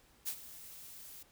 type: noise with ADSR envelope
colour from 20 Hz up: blue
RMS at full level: -36 dBFS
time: 0.25-1.23 s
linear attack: 29 ms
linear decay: 74 ms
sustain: -15 dB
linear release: 5 ms
effects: pink hiss -66 dBFS RMS until 1.31 s